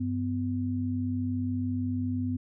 sine tone pair together, 97.5 / 251.7 Hz, G2 / B3, -9 / +33 cents, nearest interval octave + major third, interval 1642 cents, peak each -31 / -29 dBFS, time 0-2.37 s, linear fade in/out 10 ms, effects none

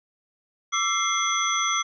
sine tone cluster, 1163 / 1339 / 2104 / 3354 / 6030 Hz, D6 / E6 / C7 / G#7 / F#8, -17 / +27 / +9 / +16 / +32 cents, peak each -28 dBFS, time 0.72-1.83 s, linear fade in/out 20 ms, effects none

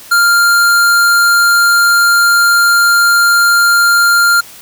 square tone, 1396.9 Hz, F6, in tune, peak -7 dBFS, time 0.11-4.41 s, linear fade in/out 10 ms, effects white hiss -35 dBFS RMS until 4.61 s

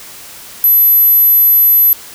sine tone, 12000 Hz, F#9, 23 cents sharp, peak -5 dBFS, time 0.64-1.93 s, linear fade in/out 0 ms, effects white hiss -33 dBFS RMS until 2.14 s

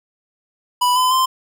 square tone with pitch steps, 987.8 / 1013.2 / 1039.3 Hz, B5 / B5 / C6, 0 / +44 / -12 cents, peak -14 dBFS, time 0.81-1.26 s, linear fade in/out 10 ms, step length 150 ms, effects none

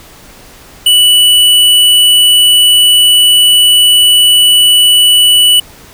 square tone, 2960 Hz, F#7, in tune, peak -4 dBFS, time 0.86-5.6 s, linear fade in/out 5 ms, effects pink hiss -36 dBFS RMS until 5.93 s

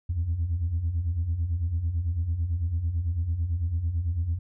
sine beating tone pair, 77.78 / 86.78 Hz, D#2 / F2, 0 / -10 cents, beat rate 9 Hz, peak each -30 / -24 dBFS, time 0.09-4.39 s, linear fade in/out 10 ms, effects tanh soft clip ceiling -20 dBFS

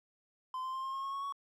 triangle tone with pitch steps, 1030 / 1042 / 1054.1 / 1066.3 / 1078.7 / 1091.2 / 1103.9 / 1116.8 Hz, C6 / C6 / C6 / C6 / C#6 / C#6 / C#6 / C#6, -28 / -7 / +13 / +32 / -48 / -28 / -8 / +13 cents, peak -34 dBFS, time 0.54-1.324 s, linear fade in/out 2 ms, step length 98 ms, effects none

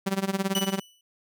sawtooth tone with tremolo, 193.9 Hz, G3, 19 cents flat, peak -18 dBFS, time 0.06-0.8 s, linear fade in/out 10 ms, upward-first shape sine, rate 18 Hz, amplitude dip 90%
sawtooth tone with exponential decay, 2967 Hz, F#7, 4 cents sharp, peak -21 dBFS, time 0.55-1.01 s, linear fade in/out 2 ms, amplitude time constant 98 ms
effects none

